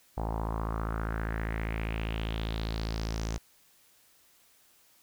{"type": "tone with low-pass filter sweep", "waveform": "sawtooth", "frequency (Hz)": 55, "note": "A1", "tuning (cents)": 0, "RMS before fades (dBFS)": -33, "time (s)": [0.17, 3.38], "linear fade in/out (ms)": 5, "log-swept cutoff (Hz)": [820, 6500], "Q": 3.8, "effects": ["white hiss -63 dBFS RMS until 5.02 s"]}